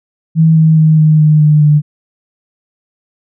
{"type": "tone with pitch steps", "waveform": "sine", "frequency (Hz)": [161, 158.97, 156.96, 154.98, 153.02, 151.09, 149.18], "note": ["E3", "D#3", "D#3", "D#3", "D#3", "D3", "D3"], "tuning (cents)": [-41, 38, 15, -7, -29, 49, 27], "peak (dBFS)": -4, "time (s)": [0.35, 1.82], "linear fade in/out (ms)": 50, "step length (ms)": 210, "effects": []}